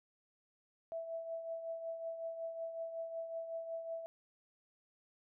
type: tone with tremolo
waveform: sine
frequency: 659.3 Hz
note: E5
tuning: in tune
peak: -37 dBFS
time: 0.92-4.06 s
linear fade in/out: 0 ms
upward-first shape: triangle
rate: 5.4 Hz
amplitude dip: 60%
effects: none